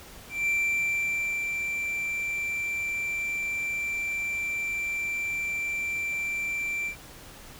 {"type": "tone with ADSR envelope", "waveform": "triangle", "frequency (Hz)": 2349, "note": "D7", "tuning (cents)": 0, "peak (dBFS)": -21, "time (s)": [0.29, 6.96], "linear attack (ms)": 180, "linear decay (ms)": 990, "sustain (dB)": -5, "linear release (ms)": 95, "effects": ["pink hiss -47 dBFS RMS until 7.59 s"]}